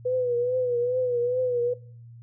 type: tone with vibrato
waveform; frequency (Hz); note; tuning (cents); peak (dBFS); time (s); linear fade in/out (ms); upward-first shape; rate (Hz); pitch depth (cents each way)
sine; 493.9; B4; 0; -22; 0.05-1.74; 10; triangle; 2.4; 71
effects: noise-tail reverb RT60 0.4 s tail -18 dB re dry + added 117 Hz sine -43 dBFS peak until 2.22 s